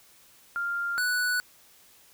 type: tone pair in turn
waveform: sine / square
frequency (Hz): 1396.9 / 1480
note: F6 / F#6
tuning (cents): 0 / 0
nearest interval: minor second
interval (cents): 100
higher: second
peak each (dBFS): -27 / -25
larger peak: second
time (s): 0.56-0.98 / 0.98-1.4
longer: neither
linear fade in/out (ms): 0
effects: white hiss -57 dBFS RMS until 2.13 s